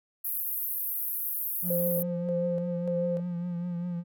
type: band-pass noise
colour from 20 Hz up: white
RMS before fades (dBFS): -32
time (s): 0.24-2.03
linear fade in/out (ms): 10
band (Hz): 12000 to 16000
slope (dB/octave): 48
type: tone with vibrato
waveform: triangle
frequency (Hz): 174.61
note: F3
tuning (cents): 0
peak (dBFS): -28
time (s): 1.62-4.04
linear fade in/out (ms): 50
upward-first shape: triangle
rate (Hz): 5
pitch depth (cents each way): 44
type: tone with tremolo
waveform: sine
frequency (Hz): 522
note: C5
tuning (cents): -4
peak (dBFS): -27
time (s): 1.7-3.2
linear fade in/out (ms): 5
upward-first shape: square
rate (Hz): 1.7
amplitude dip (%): 50
effects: none